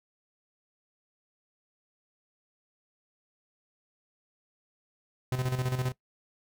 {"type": "tone with tremolo", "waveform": "45% pulse", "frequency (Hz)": 127.7, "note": "C3", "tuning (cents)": -42, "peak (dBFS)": -26, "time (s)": [5.32, 5.92], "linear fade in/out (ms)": 2, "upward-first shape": "square", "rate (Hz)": 15, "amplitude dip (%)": 60, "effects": ["noise-tail reverb RT60 0.1 s tail -19 dB re dry"]}